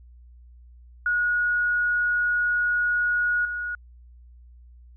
sine tone with level steps, 1451 Hz, F#6, 34 cents flat, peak -20 / -27 dBFS, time 1.06-3.75 s, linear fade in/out 2 ms, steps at 3.45 s, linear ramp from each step 2 ms, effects added 60 Hz sine -46 dBFS peak until 4.96 s

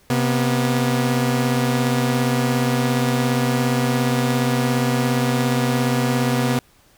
sawtooth tone pair together, 129.72 / 242.2 Hz, C3 / B3, -15 / -34 cents, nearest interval major seventh, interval 1081 cents, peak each -16 dBFS, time 0.1-6.59 s, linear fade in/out 2 ms, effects pink hiss -55 dBFS RMS until 6.97 s

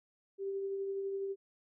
sine tone with tremolo, 392 Hz, G4, in tune, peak -33 dBFS, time 0.38-1.36 s, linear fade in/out 50 ms, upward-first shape triangle, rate 12 Hz, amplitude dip 30%, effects none

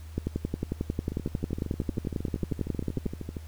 two click trains, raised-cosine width 3 ms, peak -21 / -15 dBFS, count 30 / 33, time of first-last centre 1.12-3.368 / 0.18-3.063 s, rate 12.9 / 11.1 Hz, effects added 79 Hz sine -40 dBFS peak until 3.47 s + pink hiss -55 dBFS RMS until 3.47 s

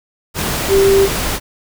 sine tone in noise, 392 Hz, G4, in tune, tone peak -8 dBFS, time 0.68-1.09 s, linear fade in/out 50 ms, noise pink, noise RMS -19 dBFS, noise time 0.34-1.4 s, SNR +8 dB, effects none

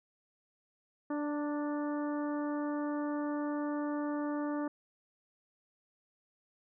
harmonic tone with a mistuned harmonic, 293.7 Hz, D4, in tune, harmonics 1 / 2 / 3 / 4 / 5 / 6, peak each -33 / -40 / -44 / -45 / -50 / -53 dBFS, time 1.1-4.68 s, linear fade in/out 5 ms, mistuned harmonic 3, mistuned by +18 cents, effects none

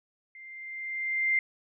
sine tone with level ramp, 2094 Hz, C7, 1 cent sharp, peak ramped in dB -45 to -21 dBFS, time 0.35-1.39 s, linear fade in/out 2 ms, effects none

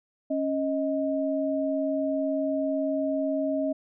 sine tone pair together, 275 / 627 Hz, C#4 / D#5, -14 / +13 cents, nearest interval octave + major second, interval 1427 cents, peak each -27 dBFS, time 0.3-3.73 s, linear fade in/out 10 ms, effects none

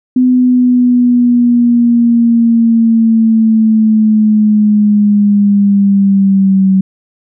sine linear sweep, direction down, 253.3 to 190 Hz, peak -5 dBFS, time 0.16-6.81 s, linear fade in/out 5 ms, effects none

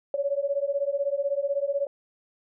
sine beating tone pair, 554.4 / 570.4 Hz, C#5 / C#5, 0 / +49 cents, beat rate 16 Hz, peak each -27 dBFS, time 0.14-1.87 s, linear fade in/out 2 ms, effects none

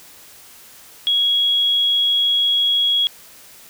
sine tone, 3322 Hz, G#7, in tune, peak -14 dBFS, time 1.07-3.07 s, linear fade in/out 0 ms, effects white hiss -44 dBFS RMS until 3.69 s

